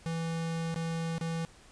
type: tone with dropouts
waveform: square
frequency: 164.81 Hz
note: E3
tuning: in tune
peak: -32 dBFS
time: 0.06-1.45 s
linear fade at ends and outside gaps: 0 ms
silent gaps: 0.743-0.76 / 1.182-1.211 s
effects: pink hiss -57 dBFS RMS until 1.71 s + resampled to 22050 Hz